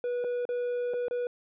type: tone with dropouts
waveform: triangle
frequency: 487.8 Hz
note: B4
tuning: 21 cents flat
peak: -26 dBFS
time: 0.04-1.27 s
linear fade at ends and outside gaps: 1 ms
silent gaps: 0.241-0.245 / 0.453-0.49 / 0.936-0.94 / 1.083-1.11 s
effects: resampled to 8000 Hz